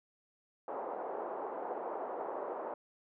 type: band-pass noise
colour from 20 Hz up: pink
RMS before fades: -40 dBFS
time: 0.68-2.74 s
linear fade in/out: 2 ms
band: 400 to 980 Hz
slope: 24 dB/octave
effects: none